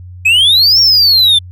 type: exponential two-way sweep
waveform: triangle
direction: up then down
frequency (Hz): 2489 to 5590 to 3497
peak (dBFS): -4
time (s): 0.25-1.39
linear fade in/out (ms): 10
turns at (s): 0.8
effects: added 90 Hz sine -28 dBFS peak until 1.51 s